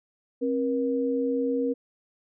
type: tone pair together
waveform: sine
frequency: 267.5 / 476.6 Hz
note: C4 / A#4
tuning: +38 / +38 cents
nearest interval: minor seventh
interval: 1000 cents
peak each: -26 dBFS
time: 0.41-1.74 s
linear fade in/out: 20 ms
effects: none